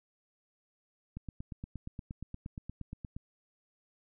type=click train; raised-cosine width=5 ms; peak=-28 dBFS; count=18; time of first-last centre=1.17-3.165 s; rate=8.52 Hz; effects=none